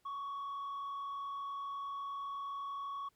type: tone with frequency modulation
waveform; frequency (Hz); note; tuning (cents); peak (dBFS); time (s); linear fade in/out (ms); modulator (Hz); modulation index
sine; 1117; C#6; +13; -36; 0.05-3.09; 10; 40.2; 0.46
effects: tanh soft clip ceiling -38 dBFS + pink hiss -75 dBFS RMS until 3.15 s